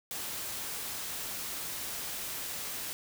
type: noise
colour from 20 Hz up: white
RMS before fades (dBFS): -38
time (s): 0.11-2.93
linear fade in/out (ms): 0
effects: none